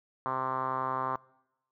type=tone with low-pass filter; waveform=5% pulse; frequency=130.81 Hz; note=C3; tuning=in tune; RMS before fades=-32 dBFS; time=0.26-1.16 s; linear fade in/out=0 ms; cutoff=1100 Hz; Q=4.9; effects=noise-tail reverb RT60 0.9 s tail -23 dB re dry